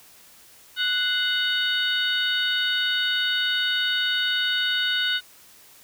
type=harmonic tone with a mistuned harmonic; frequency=740 Hz; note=F#5; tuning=in tune; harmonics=2 / 3 / 4 / 5 / 6; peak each=-25 / -36 / -26 / -26 / -36 dBFS; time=0.76-5.21 s; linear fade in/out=50 ms; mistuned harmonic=3; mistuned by=-110 cents; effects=white hiss -51 dBFS RMS until 5.83 s